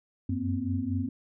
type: tone cluster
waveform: sine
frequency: 92.2 / 96.7 / 237.6 / 261.3 Hz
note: F#2 / G2 / A#3 / C4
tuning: -6 / -23 / +33 / -2 cents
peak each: -35 / -32 / -34 / -31 dBFS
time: 0.29-1.09 s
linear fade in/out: 5 ms
effects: none